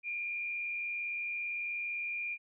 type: tone with frequency modulation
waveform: sine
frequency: 2407 Hz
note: D7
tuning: 42 cents sharp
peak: -34 dBFS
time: 0.03-2.38 s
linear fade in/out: 50 ms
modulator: 77.7 Hz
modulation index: 0.65
effects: none

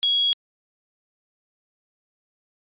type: tone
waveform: sine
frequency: 3322 Hz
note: G#7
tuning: in tune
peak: -17 dBFS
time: 0.03-0.33 s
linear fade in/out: 0 ms
effects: resampled to 8000 Hz

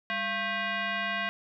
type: tone with frequency modulation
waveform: sine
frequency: 200.2 Hz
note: G3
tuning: 37 cents sharp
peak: -28 dBFS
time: 0.1-1.29 s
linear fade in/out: 0 ms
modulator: 886 Hz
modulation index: 2.9
effects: none

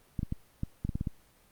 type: clicks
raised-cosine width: 5 ms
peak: -19 dBFS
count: 9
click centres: 0.192 / 0.231 / 0.324 / 0.634 / 0.85 / 0.892 / 0.955 / 1.011 / 1.072 s
effects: pink hiss -63 dBFS RMS until 1.51 s + Opus 32 kbps

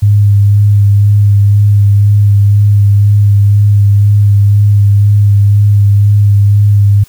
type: tone with vibrato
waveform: sine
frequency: 102 Hz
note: G#2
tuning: 31 cents flat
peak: -3 dBFS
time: 0.02-7.04 s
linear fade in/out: 10 ms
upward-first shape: sine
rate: 2 Hz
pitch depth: 17 cents each way
effects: white hiss -42 dBFS RMS until 7.08 s

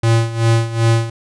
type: tone with tremolo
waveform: square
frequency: 114.6 Hz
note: A#2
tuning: 29 cents flat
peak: -10 dBFS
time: 0.03-1.1 s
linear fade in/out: 5 ms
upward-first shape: sine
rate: 2.6 Hz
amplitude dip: 80%
effects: resampled to 22050 Hz

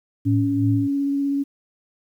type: tone with tremolo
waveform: sine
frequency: 110 Hz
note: A2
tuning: in tune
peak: -17 dBFS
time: 0.25-0.88 s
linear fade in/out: 20 ms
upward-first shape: sine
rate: 2.8 Hz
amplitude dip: 70%
type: tone with vibrato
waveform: sine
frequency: 280 Hz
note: C#4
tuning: 18 cents sharp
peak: -19 dBFS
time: 0.25-1.44 s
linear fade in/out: 20 ms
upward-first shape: sine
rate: 16 Hz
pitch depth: 11 cents each way
effects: 9-bit

